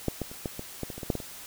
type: clicks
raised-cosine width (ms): 2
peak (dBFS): -12 / -17 / -29 / -17 / -22 / -18 / -24 / -26 / -22 / -11 / -18 / -26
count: 12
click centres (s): 0.083 / 0.217 / 0.315 / 0.458 / 0.594 / 0.833 / 0.902 / 0.98 / 1.032 / 1.102 / 1.153 / 1.202
effects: white hiss -44 dBFS RMS until 1.46 s